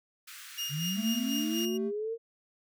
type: high-pass noise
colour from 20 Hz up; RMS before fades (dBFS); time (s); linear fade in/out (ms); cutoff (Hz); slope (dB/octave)
pink; -47; 0.27-1.66; 10; 1300; 48
type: tone with tremolo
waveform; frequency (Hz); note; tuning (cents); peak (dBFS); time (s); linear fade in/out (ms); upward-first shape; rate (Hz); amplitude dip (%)
30% pulse; 2839; F7; +28; -29; 0.57-1.78; 20; sine; 4.1; 65
type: linear sweep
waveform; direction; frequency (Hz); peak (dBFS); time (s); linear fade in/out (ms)
sine; up; 136.9 to 466.2; -31; 0.69-2.18; 50
type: tone with vibrato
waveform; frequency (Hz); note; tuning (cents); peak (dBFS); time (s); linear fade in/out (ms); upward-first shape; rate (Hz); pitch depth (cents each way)
triangle; 223.7; A3; +29; -30; 0.95-1.92; 50; sine; 2; 9
effects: none